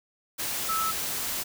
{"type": "tone in noise", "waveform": "sine", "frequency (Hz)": 1307, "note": "E6", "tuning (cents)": -15, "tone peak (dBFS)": -26, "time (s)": [0.68, 0.92], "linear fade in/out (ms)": 20, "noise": "white", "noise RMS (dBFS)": -31, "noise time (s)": [0.38, 1.44], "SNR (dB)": 2, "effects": []}